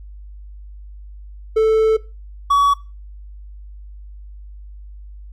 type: tone pair in turn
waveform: triangle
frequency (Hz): 440 / 1131.4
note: A4 / C#6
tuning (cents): 0 / +35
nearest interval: octave + major third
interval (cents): 1635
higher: second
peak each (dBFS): -9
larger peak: neither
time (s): 1.56-1.97 / 2.5-2.74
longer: first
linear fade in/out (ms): 10
effects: noise-tail reverb RT60 0.3 s tail -20 dB re dry + added 50 Hz sine -34 dBFS peak until 5.32 s